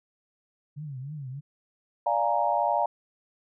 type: tone with vibrato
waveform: sine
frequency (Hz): 140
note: C#3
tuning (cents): +18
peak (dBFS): -34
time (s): 0.76-1.41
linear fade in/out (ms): 20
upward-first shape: triangle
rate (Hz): 3.3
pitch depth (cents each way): 200
type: chord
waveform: sine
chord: Bb dominant seventh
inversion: first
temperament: equal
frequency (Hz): 587.3 / 698.5 / 830.6 / 932.3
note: D5 / F5 / Ab5 / Bb5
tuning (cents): 0 / 0 / 0 / 0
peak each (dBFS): -29 / -27 / -28 / -27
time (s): 2.06-2.86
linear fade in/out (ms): 5
effects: none